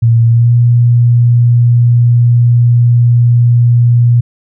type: tone with pitch glide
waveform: sine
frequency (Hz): 115.8 to 119.81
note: A#2 to A#2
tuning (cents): -11 to +48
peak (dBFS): -4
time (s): 0.02-4.21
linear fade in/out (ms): 10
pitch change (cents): +59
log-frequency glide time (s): 0.28-0.53
effects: none